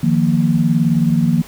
sine chord, Eb suspended second, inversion none, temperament equal, 155.56 / 174.61 / 233.1 Hz, Eb3 / F3 / Bb3, 0 / 0 / 0 cents, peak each -16 dBFS, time 0.03-1.42 s, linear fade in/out 5 ms, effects pink hiss -39 dBFS RMS until 1.47 s

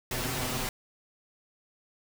pink noise with comb filter, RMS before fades -32 dBFS, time 0.11-0.69 s, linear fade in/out 2 ms, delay 7.9 ms, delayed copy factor +0.75, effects none

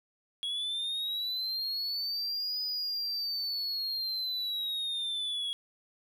triangle linear two-way sweep, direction up then down, 3322 to 4978 to 3322 Hz, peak -30 dBFS, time 0.43-5.53 s, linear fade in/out 0 ms, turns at 2.62 s, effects none

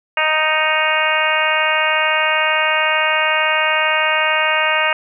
harmonic tone with a mistuned harmonic, 311.1 Hz, D#4, in tune, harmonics 2 / 3 / 4 / 5 / 6 / 7 / 8 / 9, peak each -22 / -22 / -22 / -22 / -22 / -22 / -22 / -22 dBFS, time 0.17-4.93 s, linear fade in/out 2 ms, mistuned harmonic 7, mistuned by +20 cents, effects none

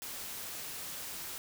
white noise, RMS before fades -42 dBFS, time 0.02-1.38 s, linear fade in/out 0 ms, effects none

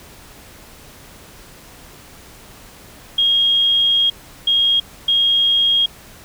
sine tone bursts at uneven times, 3260 Hz, G#7, 33 cents flat, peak -12 dBFS, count 3, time 3.18-4.1 / 4.47-4.8 / 5.08-5.86 s, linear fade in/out 5 ms, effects pink hiss -42 dBFS RMS until 6.24 s

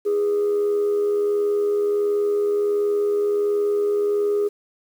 sine tone with amplitude modulation, 411.6 Hz, G#4, 16 cents flat, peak -14 dBFS, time 0.05-4.49 s, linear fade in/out 20 ms, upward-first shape sine, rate 81.4 Hz, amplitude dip 45%, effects tanh soft clip ceiling -15 dBFS + 8-bit

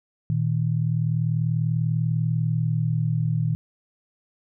sine tone pair together, 117.1 / 157.33 Hz, A#2 / D#3, +8 / +20 cents, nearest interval perfect fourth, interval 512 cents, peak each -23 dBFS, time 0.3-3.55 s, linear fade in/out 0 ms, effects none

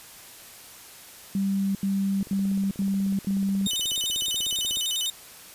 sine tone bursts, 195.8 Hz, G3, 2 cents flat, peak -22 dBFS, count 5, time 1.35-3.67 s, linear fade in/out 2 ms, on 400 ms, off 80 ms
click train, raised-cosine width 2 ms, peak -31 dBFS, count 43, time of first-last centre 2.21-4.771 s, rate 16.4 Hz
sawtooth tone with vibrato, 3322 Hz, G#7, in tune, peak -22 dBFS, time 3.66-5.1 s, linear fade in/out 2 ms, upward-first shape square, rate 10 Hz, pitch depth 180 cents each way
effects white hiss -46 dBFS RMS until 5.54 s + resampled to 32000 Hz

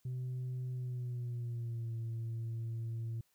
sine tone with pitch glide, 126.9 to 114.37 Hz, B2 to A#2, +47 to -33 cents, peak -34 dBFS, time 0.05-3.21 s, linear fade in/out 5 ms, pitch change -180 cents, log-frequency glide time 0.71-1.94 s, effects tanh soft clip ceiling -35 dBFS + white hiss -75 dBFS RMS until 3.34 s

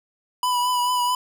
square tone with vibrato, 987.8 Hz, B5, in tune, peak -20 dBFS, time 0.43-1.15 s, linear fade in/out 2 ms, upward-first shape triangle, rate 4.6 Hz, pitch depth 30 cents each way, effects none

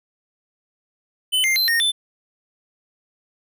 square tone with pitch steps, 3026 / 2104 / 4097 / 1847 / 3523 Hz, F#7 / C7 / C8 / A#6 / A7, +38 / +9 / -37 / -16 / +1 cents, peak -17 dBFS, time 1.32-1.92 s, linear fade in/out 20 ms, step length 120 ms, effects none

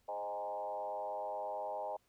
sine tone with frequency modulation, 718 Hz, F5, 48 cents sharp, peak -37 dBFS, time 0.08-1.97 s, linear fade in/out 10 ms, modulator 99.8 Hz, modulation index 2, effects pink hiss -75 dBFS RMS until 2.08 s

